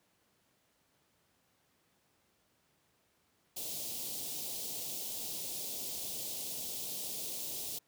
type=band-stop noise; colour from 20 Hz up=white; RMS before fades=-40 dBFS; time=3.56-7.79 s; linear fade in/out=10 ms; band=720 to 3100 Hz; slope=24 dB/octave; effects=pink hiss -73 dBFS RMS until 7.87 s + high-pass 100 Hz 12 dB/octave